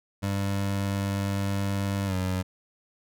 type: tone with pitch glide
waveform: 25% pulse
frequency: 99 to 92.91 Hz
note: G2 to F#2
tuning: +18 to +8 cents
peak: -22 dBFS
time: 0.22-2.43 s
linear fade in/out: 20 ms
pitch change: -110 cents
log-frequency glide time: 2.06-2.14 s
effects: none